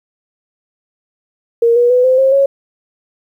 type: tone with pitch steps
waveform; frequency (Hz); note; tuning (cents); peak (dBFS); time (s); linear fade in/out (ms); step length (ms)
sine; 466.2 / 482.1 / 498.5 / 515.5 / 533.1 / 551.2; A#4 / B4 / B4 / C5 / C5 / C#5; 0 / -42 / +16 / -26 / +32 / -10; -7; 1.62-2.46; 5; 140
effects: 8-bit